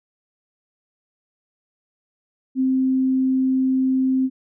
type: tone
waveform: sine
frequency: 261.5 Hz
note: C4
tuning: 1 cent flat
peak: -16 dBFS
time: 2.55-4.3 s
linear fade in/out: 50 ms
effects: none